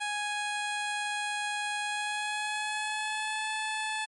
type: tone with pitch glide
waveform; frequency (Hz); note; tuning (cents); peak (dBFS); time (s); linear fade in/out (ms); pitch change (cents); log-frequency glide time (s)
15% pulse; 830.6 to 866.9; G#5 to A5; 0 to -26; -24; 0-4.06; 20; +74; 1.83-3.5
effects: MP3 48 kbps